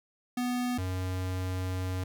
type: tone pair in turn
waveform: square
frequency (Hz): 246.9 / 92.48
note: B3 / F#2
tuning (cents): 0 / 0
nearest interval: octave + perfect fourth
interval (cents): 1700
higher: first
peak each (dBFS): -29 / -31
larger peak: first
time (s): 0.37-0.78 / 0.78-2.04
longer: second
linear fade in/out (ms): 5
effects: none